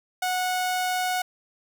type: tone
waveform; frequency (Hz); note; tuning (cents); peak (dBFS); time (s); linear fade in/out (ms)
sawtooth; 734; F#5; -14; -20; 0.22-1.22; 5
effects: none